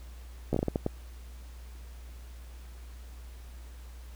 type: slowing click train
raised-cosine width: 2 ms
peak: -14 dBFS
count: 8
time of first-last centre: 0.53-0.864 s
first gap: 14 ms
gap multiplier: 1.4
effects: added 60 Hz sine -43 dBFS peak until 4.15 s + pink hiss -57 dBFS RMS until 4.15 s